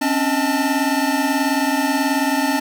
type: tone cluster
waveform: square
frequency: 265.2 / 283.7 / 629 / 881 / 1807 Hz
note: C4 / C#4 / D#5 / A5 / A6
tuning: +23 / +40 / +19 / +2 / +46 cents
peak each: -22 / -22 / -29 / -24 / -28 dBFS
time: 0.01-2.6 s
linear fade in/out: 10 ms
effects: none